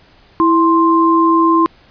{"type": "tone pair together", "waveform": "sine", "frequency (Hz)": [329.6, 1048.7], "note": ["E4", "C6"], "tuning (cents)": [0, 4], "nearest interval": "octave + minor sixth", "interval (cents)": 2004, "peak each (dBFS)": -11, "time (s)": [0.4, 1.66], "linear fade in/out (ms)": 0, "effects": ["pink hiss -48 dBFS RMS until 1.9 s", "resampled to 11025 Hz"]}